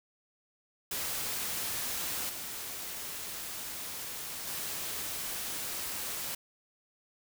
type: noise with level steps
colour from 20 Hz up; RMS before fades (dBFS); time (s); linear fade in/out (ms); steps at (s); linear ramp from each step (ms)
white; -35 / -40 / -37; 0.91-6.35; 5; 2.29 / 4.47; 5
effects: none